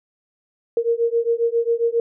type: beating tone pair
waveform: sine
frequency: 461.9 / 469.3 Hz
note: A#4 / A#4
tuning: -16 / +12 cents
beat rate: 7.4 Hz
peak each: -20 dBFS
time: 0.77-2 s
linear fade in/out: 2 ms
effects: none